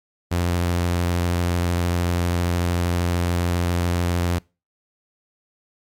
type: tone with vibrato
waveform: sawtooth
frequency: 87.31 Hz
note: F2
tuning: in tune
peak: -15 dBFS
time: 0.31-4.39 s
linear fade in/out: 10 ms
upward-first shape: square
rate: 13 Hz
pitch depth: 13 cents each way
effects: noise-tail reverb RT60 0.3 s tail -25 dB re dry + MP3 96 kbps